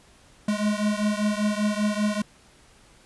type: beating tone pair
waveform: square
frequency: 207.7 / 212.8 Hz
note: G#3 / G#3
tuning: 0 / +42 cents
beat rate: 5.1 Hz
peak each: -25 / -27 dBFS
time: 0.48-2.22 s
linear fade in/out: 5 ms
effects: pink hiss -55 dBFS RMS until 3.05 s + resampled to 24000 Hz